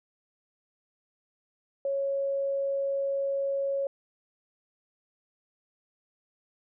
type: tone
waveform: sine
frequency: 552 Hz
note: C#5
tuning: 7 cents flat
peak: -26 dBFS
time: 1.85-3.87 s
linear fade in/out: 2 ms
effects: none